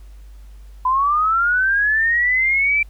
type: linear sweep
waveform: sine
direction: up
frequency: 1000 to 2349 Hz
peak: -14 dBFS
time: 0.85-2.83 s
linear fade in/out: 5 ms
effects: added 50 Hz sine -37 dBFS peak until 2.89 s + pink hiss -57 dBFS RMS until 2.89 s